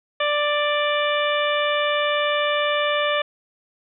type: harmonic tone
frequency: 589 Hz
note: D5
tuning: 5 cents sharp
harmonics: 1 / 2 / 3 / 4 / 5 / 6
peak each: -22 / -25 / -27 / -28 / -29 / -30 dBFS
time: 0.2-3.22 s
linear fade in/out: 5 ms
effects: none